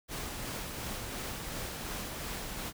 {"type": "noise with tremolo", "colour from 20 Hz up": "pink", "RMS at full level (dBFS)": -38, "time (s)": [0.08, 2.73], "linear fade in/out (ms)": 50, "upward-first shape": "sine", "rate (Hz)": 2.8, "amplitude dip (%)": 25, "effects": []}